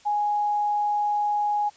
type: tone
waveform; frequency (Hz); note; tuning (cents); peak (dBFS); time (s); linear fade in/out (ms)
sine; 830.6; G#5; 0; -21; 0.05-1.7; 20
effects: white hiss -54 dBFS RMS until 1.76 s + resampled to 16000 Hz